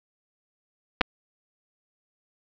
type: clicks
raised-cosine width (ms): 0.3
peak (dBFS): -3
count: 2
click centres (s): 1.01 / 1.014
effects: low-pass 4000 Hz 12 dB/octave